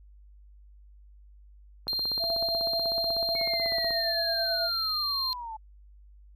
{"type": "click train", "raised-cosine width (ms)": 1, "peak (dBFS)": -26, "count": 34, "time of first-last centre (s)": [1.87, 3.907], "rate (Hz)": 16.2}
{"type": "tone", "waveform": "triangle", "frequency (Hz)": 4186, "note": "C8", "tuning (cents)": 0, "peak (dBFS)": -26, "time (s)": [1.88, 5.33], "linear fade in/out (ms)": 0}
{"type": "tone with tremolo", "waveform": "sine", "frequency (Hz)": 671, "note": "E5", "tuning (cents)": 31, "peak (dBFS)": -28, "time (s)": [2.19, 4.71], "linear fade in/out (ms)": 50, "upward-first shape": "sine", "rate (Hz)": 9.1, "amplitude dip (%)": 50}
{"type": "linear sweep", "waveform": "sine", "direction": "down", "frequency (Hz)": [2217, 860], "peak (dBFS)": -35, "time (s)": [3.35, 5.57], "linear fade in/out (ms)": 10}
{"effects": ["added 50 Hz sine -50 dBFS peak until 6.35 s"]}